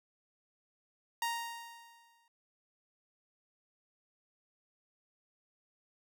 sawtooth tone with exponential decay, 932.3 Hz, A#5, in tune, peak -27 dBFS, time 1.22-2.28 s, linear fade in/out 2 ms, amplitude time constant 230 ms, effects none

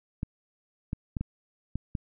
clicks, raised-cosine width 5 ms, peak -18 dBFS, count 6, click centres 0.231 / 0.931 / 1.168 / 1.21 / 1.756 / 1.952 s, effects none

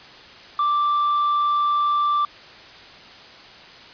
sine tone with tanh clipping, 1174.7 Hz, D6, in tune, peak -18 dBFS, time 0.59-2.25 s, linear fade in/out 2 ms, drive 3 dB, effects white hiss -43 dBFS RMS until 3.93 s + resampled to 11025 Hz

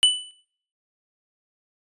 square tone with exponential decay, 2984 Hz, F#7, 14 cents sharp, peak -11 dBFS, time 0.03-0.31 s, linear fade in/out 0 ms, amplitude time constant 60 ms, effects noise-tail reverb RT60 0.6 s tail -21 dB re dry + resampled to 24000 Hz

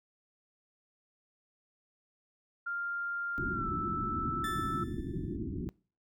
sine tone with pitch glide, 1396.9 to 1318.5 Hz, F6 to E6, 0 to 0 cents, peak -33 dBFS, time 2.66-4.84 s, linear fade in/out 10 ms, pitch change -100 cents, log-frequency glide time 3.52-3.68 s
white low-pass noise, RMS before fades -37 dBFS, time 3.38-5.69 s, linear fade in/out 0 ms, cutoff 370 Hz, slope 96 dB/octave
30% pulse tone with exponential decay, 1760 Hz, A6, in tune, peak -34 dBFS, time 4.44-5.36 s, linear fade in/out 2 ms, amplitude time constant 200 ms
effects noise-tail reverb RT60 0.4 s tail -24 dB re dry

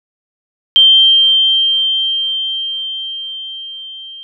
sine tone with level ramp, 3151 Hz, G7, 8 cents sharp, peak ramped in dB -3 to -29 dBFS, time 0.76-4.23 s, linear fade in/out 0 ms, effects none

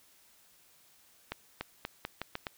accelerating click train, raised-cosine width 0.3 ms, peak -19 dBFS, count 7, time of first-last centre 1.32-2.468 s, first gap 290 ms, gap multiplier 0.83, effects white hiss -63 dBFS RMS until 2.57 s

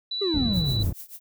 sine tone with vibrato, 3954 Hz, B7, 1 cent sharp, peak -27 dBFS, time 0.11-0.83 s, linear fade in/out 5 ms, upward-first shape triangle, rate 16 Hz, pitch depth 8 cents each way
triangle exponential sweep, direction down, 417.8 to 82.1 Hz, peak -21 dBFS, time 0.21-0.91 s, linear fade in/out 10 ms
white low-pass noise, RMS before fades -29 dBFS, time 0.34-0.93 s, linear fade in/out 2 ms, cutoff 140 Hz, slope 12 dB/octave
violet noise with tremolo, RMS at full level -38 dBFS, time 0.52-1.2 s, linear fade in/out 50 ms, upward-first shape triangle, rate 6.7 Hz, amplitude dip 95%
effects none

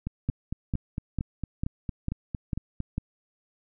two click trains, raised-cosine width 5 ms, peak -18 / -15 dBFS, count 13 / 7, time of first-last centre 0.07-2.803 / 0.29-2.981 s, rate 4.39 / 2.23 Hz, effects none

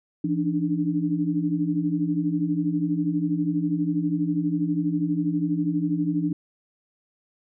sine tone cluster, 168.5 / 289.7 / 302 Hz, E3 / D4 / D4, +38 / -24 / +48 cents, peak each -26 dBFS, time 0.24-6.33 s, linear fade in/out 5 ms, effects none

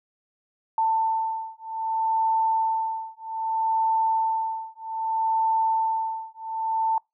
sine beating tone pair, 891 / 891.63 Hz, A5 / A5, +22 / +23 cents, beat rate 0.63 Hz, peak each -25 dBFS, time 0.78-6.98 s, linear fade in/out 2 ms, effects noise-tail reverb RT60 0.2 s tail -26 dB re dry

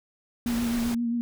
sine tone with vibrato, 235.6 Hz, A#3, 19 cents sharp, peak -24 dBFS, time 0.46-1.21 s, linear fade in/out 0 ms, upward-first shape triangle, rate 7.6 Hz, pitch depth 35 cents each way
pink noise, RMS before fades -35 dBFS, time 0.46-0.95 s, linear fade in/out 10 ms
effects none

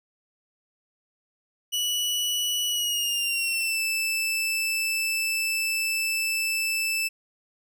sawtooth tone with pitch glide, 2945 to 2639 Hz, F#7 to E7, -9 to +1 cents, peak -21 dBFS, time 1.72-7.09 s, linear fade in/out 20 ms, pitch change -190 cents, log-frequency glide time 2.67-3.81 s, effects none

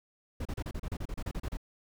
brown noise bursts, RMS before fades -35 dBFS, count 14, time 0.4-1.571 s, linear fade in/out 5 ms, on 53 ms, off 33 ms, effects none

